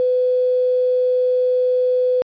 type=tone with quantisation; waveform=sine; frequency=503 Hz; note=B4; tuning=32 cents sharp; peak=-14 dBFS; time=0-2.22 s; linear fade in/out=0 ms; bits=7; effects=resampled to 11025 Hz